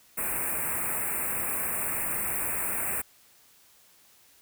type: band-stop noise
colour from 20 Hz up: white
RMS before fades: -30 dBFS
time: 0.17-3.02 s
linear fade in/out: 10 ms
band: 2600 to 7900 Hz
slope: 96 dB/octave
effects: white hiss -59 dBFS RMS until 4.41 s